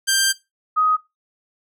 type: tone pair in turn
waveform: 10% pulse / sine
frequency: 1579 / 1254.3 Hz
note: G6 / D#6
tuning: +12 / +14 cents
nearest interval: major third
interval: 398 cents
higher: first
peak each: -7 / -14 dBFS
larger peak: first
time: 0.07-0.33 / 0.76-0.97 s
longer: first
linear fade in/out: 20 ms
effects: noise-tail reverb RT60 0.2 s tail -17 dB re dry